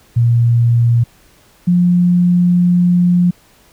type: tone pair in turn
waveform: sine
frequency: 118.1 / 176.95 Hz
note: A#2 / F3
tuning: +23 / +23 cents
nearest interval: perfect fifth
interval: 700 cents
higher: second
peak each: -8 dBFS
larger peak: neither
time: 0.16-1.04 / 1.67-3.31 s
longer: second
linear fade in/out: 10 ms
effects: pink hiss -49 dBFS RMS until 3.72 s